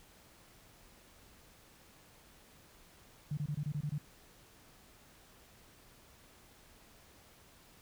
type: tone bursts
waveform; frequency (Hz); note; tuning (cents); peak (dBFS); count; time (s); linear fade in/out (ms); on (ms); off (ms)
sine; 147.6; D3; +9; -33; 8; 3.31-3.982; 5; 63; 24
effects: pink hiss -61 dBFS RMS until 7.81 s